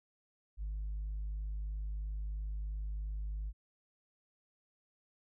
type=tone; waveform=sine; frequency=51.5 Hz; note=G#1; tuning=14 cents flat; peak=-34 dBFS; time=0.57-3.53 s; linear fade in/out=50 ms; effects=tanh soft clip ceiling -34 dBFS